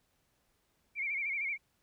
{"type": "tone with vibrato", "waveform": "sine", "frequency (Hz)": 2248, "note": "C#7", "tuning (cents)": 24, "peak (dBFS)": -32, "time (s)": [0.95, 1.58], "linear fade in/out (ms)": 50, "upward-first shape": "sine", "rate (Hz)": 13, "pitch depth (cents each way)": 96, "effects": ["pink hiss -75 dBFS RMS until 1.82 s"]}